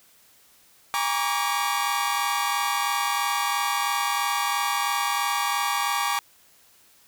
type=tone cluster; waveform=sawtooth; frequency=815 / 945 / 1126 / 1169 Hz; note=G#5 / A#5 / C#6 / D6; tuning=-33 / +23 / +27 / -8 cents; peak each=-25 dBFS; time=0.94-6.19 s; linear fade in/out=0 ms; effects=white hiss -57 dBFS RMS until 7.07 s